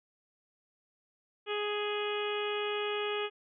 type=harmonic tone; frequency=416.2 Hz; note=G#4; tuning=4 cents sharp; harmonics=1 / 2 / 3 / 4 / 5 / 6 / 7 / 8; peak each=-33 / -42 / -40 / -44 / -45 / -41 / -41 / -44 dBFS; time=1.46-3.3 s; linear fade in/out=50 ms; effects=none